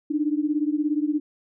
sine beating tone pair, 293.7 / 310.7 Hz, D4 / D#4, 0 / -2 cents, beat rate 17 Hz, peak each -23 / -25 dBFS, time 0.1-1.2 s, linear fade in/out 10 ms, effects none

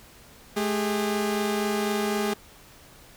sawtooth tone pair together, 213.8 / 403.6 Hz, A3 / G#4, -49 / -49 cents, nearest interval major seventh, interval 1100 cents, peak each -23 dBFS, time 0.56-2.34 s, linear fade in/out 10 ms, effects pink hiss -51 dBFS RMS until 3.16 s

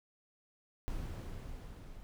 brown noise with level ramp, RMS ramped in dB -39 to -50 dBFS, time 0.88-2.03 s, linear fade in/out 0 ms, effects none

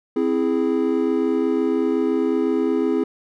triangle chord, C augmented, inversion none, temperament equal, 261.6 / 329.6 / 415.3 Hz, C4 / E4 / G#4, 0 / 0 / 0 cents, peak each -20 dBFS, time 0.16-3.04 s, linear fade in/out 5 ms, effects none

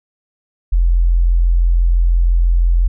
sine tone, 42.99 Hz, F1, 27 cents flat, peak -9 dBFS, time 0.72-2.88 s, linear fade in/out 10 ms, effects none

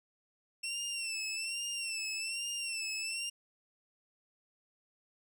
20% pulse tone with vibrato, 2700 Hz, E7, 41 cents sharp, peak -30 dBFS, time 0.63-3.3 s, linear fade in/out 10 ms, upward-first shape sine, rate 1.2 Hz, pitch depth 72 cents each way, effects none

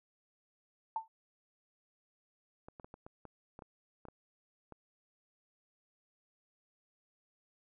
sine tone with exponential decay, 890 Hz, A5, 20 cents sharp, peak -29 dBFS, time 0.96-1.08 s, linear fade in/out 2 ms, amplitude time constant 25 ms
clicks, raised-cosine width 1 ms, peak -35 dBFS, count 11, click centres 2.685 / 2.798 / 2.845 / 2.941 / 3.065 / 3.253 / 3.591 / 3.622 / 4.053 / 4.085 / 4.723 s
effects none

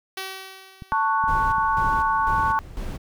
5% pulse tone with exponential decay, 381.6 Hz, G4, 47 cents flat, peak -17 dBFS, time 0.17-1.37 s, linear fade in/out 5 ms, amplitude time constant 260 ms
clicks, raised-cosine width 5 ms, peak -24 dBFS, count 6, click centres 0.822 / 0.924 / 1.24 / 1.583 / 1.869 / 2.397 s
sine chord, F# minor, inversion first, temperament just, 888 / 1110 / 1480 Hz, A5 / C#6 / F#6, +16 / +2 / 0 cents, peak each -22 / -22 / -27 dBFS, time 0.92-2.59 s, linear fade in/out 0 ms
brown noise with tremolo, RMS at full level -29 dBFS, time 1.27-2.98 s, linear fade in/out 20 ms, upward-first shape square, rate 2 Hz, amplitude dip 70%
effects none

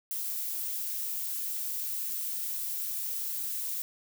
violet noise, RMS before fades -34 dBFS, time 0.11-3.82 s, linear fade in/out 0 ms, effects none

